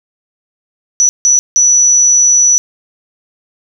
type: tone bursts at uneven times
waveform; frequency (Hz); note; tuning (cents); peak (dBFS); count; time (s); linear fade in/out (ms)
sine; 5920; F#8; 0; -5; 3; 1-1.09 / 1.25-1.39 / 1.56-2.58; 0
effects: none